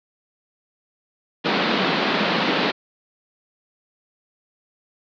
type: band-pass noise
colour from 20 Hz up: pink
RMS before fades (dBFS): -21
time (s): 1.44-2.72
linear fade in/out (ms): 20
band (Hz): 170 to 4400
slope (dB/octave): 48
effects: none

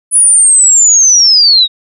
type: linear sweep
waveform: sine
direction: down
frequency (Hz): 10000 to 3729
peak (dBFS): -3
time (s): 0.11-1.68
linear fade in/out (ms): 50
effects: none

